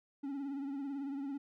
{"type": "tone with vibrato", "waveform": "triangle", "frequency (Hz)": 277.6, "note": "C#4", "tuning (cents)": 3, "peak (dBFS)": -35, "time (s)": [0.23, 1.38], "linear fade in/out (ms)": 10, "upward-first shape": "triangle", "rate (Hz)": 18, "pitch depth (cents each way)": 75, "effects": []}